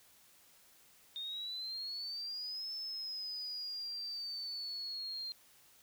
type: exponential two-way sweep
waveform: sine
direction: up then down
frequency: 3654 to 5274 to 4179 Hz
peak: -39 dBFS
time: 1.16-5.32 s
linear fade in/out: 0 ms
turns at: 2.73 s
effects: white hiss -64 dBFS RMS until 5.82 s